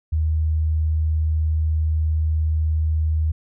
sine tone, 78.4 Hz, D#2, 14 cents sharp, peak -17 dBFS, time 0.12-3.32 s, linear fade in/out 10 ms, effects none

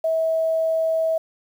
sine tone, 647 Hz, E5, 32 cents flat, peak -18 dBFS, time 0.04-1.18 s, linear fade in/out 5 ms, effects 8-bit

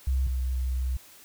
sine tone pair in turn, 65.41 / 63.84 Hz, C2 / C2, 0 / -42 cents, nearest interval unison, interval 42 cents, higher first, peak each -22 / -25 dBFS, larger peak first, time 0.07-0.27 / 0.27-0.97 s, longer second, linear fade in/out 5 ms, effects white hiss -52 dBFS RMS until 1.24 s

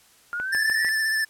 sine linear sweep, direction up, 1396.9 to 1966 Hz, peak -26 dBFS, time 0.33-0.89 s, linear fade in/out 0 ms
click train, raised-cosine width 0.5 ms, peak -20 dBFS, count 4, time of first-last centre 0.4-0.848 s, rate 6.7 Hz
square tone with vibrato, 1760 Hz, A6, in tune, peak -22 dBFS, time 0.52-1.25 s, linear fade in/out 10 ms, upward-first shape sine, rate 15 Hz, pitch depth 24 cents each way
effects white hiss -56 dBFS RMS until 1.29 s + low-pass 12000 Hz 12 dB/octave

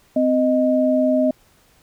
sine tone pair together, 257.9 / 622 Hz, C4 / D#5, -25 / -1 cents, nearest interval octave + minor third, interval 1524 cents, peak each -17 dBFS, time 0.16-1.31 s, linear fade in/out 5 ms, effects pink hiss -56 dBFS RMS until 1.82 s

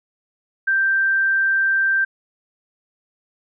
sine tone, 1570 Hz, G6, 2 cents sharp, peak -15 dBFS, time 0.67-2.05 s, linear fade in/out 10 ms, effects none

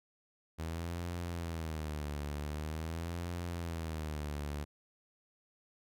sawtooth tone with vibrato, 79.7 Hz, D#2, 42 cents sharp, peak -33 dBFS, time 0.58-4.65 s, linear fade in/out 20 ms, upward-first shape sine, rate 0.45 Hz, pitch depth 150 cents each way, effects none

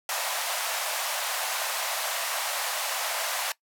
pink band-pass noise, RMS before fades -30 dBFS, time 0.09-3.52 s, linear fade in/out 2 ms, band 590 to 16000 Hz, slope 48 dB/octave, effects noise-tail reverb RT60 0.1 s tail -20 dB re dry

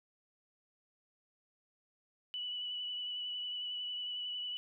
sine tone with vibrato, 2960 Hz, F#7, in tune, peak -37 dBFS, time 2.34-4.57 s, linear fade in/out 0 ms, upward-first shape triangle, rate 11 Hz, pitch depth 22 cents each way, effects none

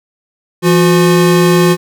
square tone pair together, 169.9 / 360 Hz, F3 / F#4, -47 / -47 cents, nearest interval octave + minor second, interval 1300 cents, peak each -10 dBFS, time 0.62-1.77 s, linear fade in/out 50 ms, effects none

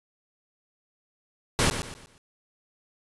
pink noise with echo, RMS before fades -22 dBFS, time 1.59-1.7 s, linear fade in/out 0 ms, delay 120 ms, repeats 4, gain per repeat -9 dB, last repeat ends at 2.18 s, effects resampled to 24000 Hz

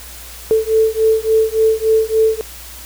sine beating tone pair, 440 / 443.5 Hz, A4 / A4, 0 / +14 cents, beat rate 3.5 Hz, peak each -14 dBFS, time 0.51-2.41 s, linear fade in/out 0 ms, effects added 60 Hz sine -37 dBFS peak until 2.85 s + white hiss -35 dBFS RMS until 2.85 s

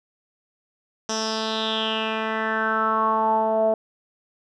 10% pulse tone with low-pass filter sweep, 220.3 Hz, A3, 2 cents sharp, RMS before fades -23 dBFS, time 1.09-3.74 s, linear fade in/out 2 ms, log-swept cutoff 6000 to 620 Hz, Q 5.8, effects none

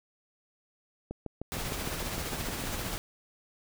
click train, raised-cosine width 2 ms, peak -23 dBFS, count 11, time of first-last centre 1.11-2.639 s, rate 6.54 Hz
pink noise with tremolo, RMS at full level -34 dBFS, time 1.52-2.98 s, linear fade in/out 0 ms, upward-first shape sine, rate 15 Hz, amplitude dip 30%
effects none

